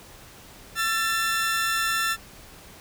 sawtooth tone pair together, 1345.6 / 1768 Hz, E6 / A6, +35 / +8 cents, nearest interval perfect fourth, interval 473 cents, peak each -22 dBFS, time 0.75-2.17 s, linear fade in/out 50 ms, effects pink hiss -47 dBFS RMS until 2.8 s

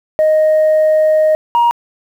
sine tone pair in turn, 622 / 945.8 Hz, D#5 / A#5, -1 / +25 cents, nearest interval perfect fifth, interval 726 cents, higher second, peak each -6 dBFS, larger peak neither, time 0.19-1.35 / 1.55-1.71 s, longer first, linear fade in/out 0 ms, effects tanh soft clip ceiling -6 dBFS + 7-bit

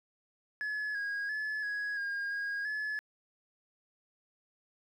sine tone with pitch steps, 1705 / 1641 / 1718 / 1666 / 1621 / 1635 / 1713 Hz, G#6 / G#6 / A6 / G#6 / G#6 / G#6 / A6, +45 / -21 / -42 / +5 / -42 / -28 / -47 cents, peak -30 dBFS, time 0.61-2.99 s, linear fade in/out 0 ms, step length 340 ms, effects tanh soft clip ceiling -32 dBFS + 11-bit

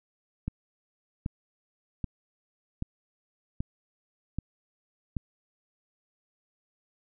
click train, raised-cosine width 5 ms, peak -18 dBFS, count 7, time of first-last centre 0.48-5.168 s, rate 1.28 Hz, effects none

